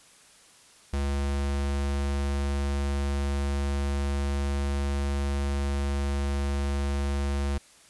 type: tone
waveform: square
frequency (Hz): 70.1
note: C#2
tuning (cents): +20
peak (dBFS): -26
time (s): 0.93-7.58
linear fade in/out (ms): 5
effects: white hiss -55 dBFS RMS until 7.89 s + resampled to 24000 Hz